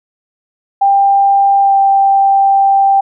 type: tone with pitch glide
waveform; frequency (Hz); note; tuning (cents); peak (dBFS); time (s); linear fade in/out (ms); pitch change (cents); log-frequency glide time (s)
sine; 793 to 786.2; G5 to G5; +20 to +5; -6; 0.81-3.01; 10; -15; 1.62-1.74
effects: none